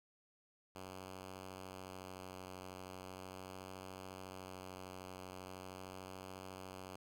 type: tone with vibrato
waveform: 5% pulse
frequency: 93.4 Hz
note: F#2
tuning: 17 cents sharp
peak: -37 dBFS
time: 0.75-6.96 s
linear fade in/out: 5 ms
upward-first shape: sine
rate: 0.4 Hz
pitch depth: 12 cents each way
effects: none